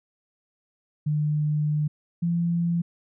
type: tone pair in turn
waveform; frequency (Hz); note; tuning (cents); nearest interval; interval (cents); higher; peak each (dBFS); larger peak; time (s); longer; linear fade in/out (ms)
sine; 150.4 / 170.47; D3 / F3; +42 / -42; major second; 216; second; -21; neither; 1.06-1.88 / 2.22-2.82; first; 10
effects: none